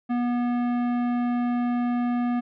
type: tone with tanh clipping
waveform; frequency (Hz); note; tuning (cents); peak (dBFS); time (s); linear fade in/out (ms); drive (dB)
sine; 242.6; B3; -31; -24; 0.09-2.41; 20; 15
effects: none